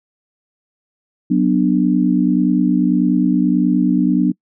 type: chord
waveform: sine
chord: B minor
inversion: second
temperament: just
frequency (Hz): 185.21 / 246.9 / 296.3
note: F#3 / B3 / D4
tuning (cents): +2 / 0 / +15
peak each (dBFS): -16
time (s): 1.3-4.32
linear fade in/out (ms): 10
effects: noise-tail reverb RT60 0.1 s tail -26 dB re dry